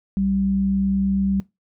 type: tone pair together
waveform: sine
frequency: 65 / 194.78 Hz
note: C2 / G3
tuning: -11 / -11 cents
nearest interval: octave + perfect fifth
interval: 1900 cents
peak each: -30 / -18 dBFS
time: 0.17-1.4 s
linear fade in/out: 0 ms
effects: noise-tail reverb RT60 0.2 s tail -20 dB re dry